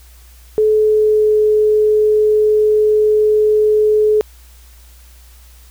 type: tone with pitch glide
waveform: sine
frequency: 430.3 to 426.6 Hz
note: A4 to G#4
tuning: -39 to +46 cents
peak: -9 dBFS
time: 0.58-4.21 s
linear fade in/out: 0 ms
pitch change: -15 cents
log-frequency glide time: 0.7-1.37 s
effects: added 60 Hz sine -40 dBFS peak until 5.7 s + white hiss -48 dBFS RMS until 5.7 s